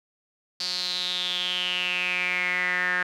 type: tone with band-pass filter sweep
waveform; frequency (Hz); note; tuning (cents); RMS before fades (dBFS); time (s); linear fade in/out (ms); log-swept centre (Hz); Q
sawtooth; 180.4; F#3; -44; -27; 0.6-3.03; 5; 4600 to 1700; 7.7
effects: none